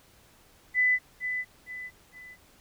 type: tone with echo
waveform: sine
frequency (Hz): 2000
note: B6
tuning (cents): +21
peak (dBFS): -20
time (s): 0.74-0.99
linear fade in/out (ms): 50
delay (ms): 460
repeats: 3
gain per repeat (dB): -8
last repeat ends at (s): 2.37
effects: pink hiss -59 dBFS RMS until 2.6 s